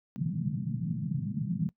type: band-pass noise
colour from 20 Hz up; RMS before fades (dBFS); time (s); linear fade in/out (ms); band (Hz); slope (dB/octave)
white; -32; 0.16-1.69; 0; 120 to 200; 48
effects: noise-tail reverb RT60 0.1 s tail -21 dB re dry